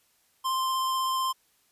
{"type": "tone with vibrato", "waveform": "square", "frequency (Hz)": 1046.5, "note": "C6", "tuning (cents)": 0, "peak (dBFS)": -26, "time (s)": [0.44, 1.33], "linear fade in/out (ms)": 20, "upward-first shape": "sine", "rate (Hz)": 16, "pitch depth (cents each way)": 10, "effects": ["white hiss -67 dBFS RMS until 1.71 s", "resampled to 32000 Hz"]}